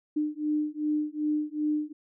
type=beating tone pair; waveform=sine; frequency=300.4 / 303 Hz; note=D4 / D#4; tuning=+39 / -46 cents; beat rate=2.6 Hz; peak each=-29 dBFS; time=0.16-1.93 s; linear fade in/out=10 ms; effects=none